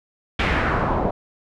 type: noise with low-pass filter sweep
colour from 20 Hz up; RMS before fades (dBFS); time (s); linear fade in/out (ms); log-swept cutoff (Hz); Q
pink; -21; 0.39-1.11; 5; 2700 to 690; 1.9
effects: none